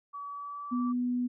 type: tone with pitch glide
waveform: sine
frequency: 1141 to 1160.9 Hz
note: C#6 to D6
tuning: +50 to -20 cents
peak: -37 dBFS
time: 0.13-0.93 s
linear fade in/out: 20 ms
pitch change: +30 cents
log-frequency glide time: 0.29-0.79 s
type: tone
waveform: sine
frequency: 246.5 Hz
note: B3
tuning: 3 cents flat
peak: -27 dBFS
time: 0.71-1.28 s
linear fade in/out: 20 ms
effects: none